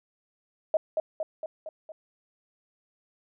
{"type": "tone with echo", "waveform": "sine", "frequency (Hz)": 630, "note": "D#5", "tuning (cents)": 21, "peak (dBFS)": -19, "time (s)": [0.74, 0.77], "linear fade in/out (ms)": 2, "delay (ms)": 230, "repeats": 5, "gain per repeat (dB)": -4, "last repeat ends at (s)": 1.92, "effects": []}